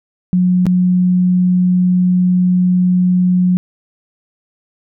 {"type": "tone with dropouts", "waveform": "sine", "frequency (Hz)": 181.1, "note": "F#3", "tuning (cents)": -37, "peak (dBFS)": -9, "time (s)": [0.33, 3.57], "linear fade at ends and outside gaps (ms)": 0, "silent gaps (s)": [0.656, 0.666], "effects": []}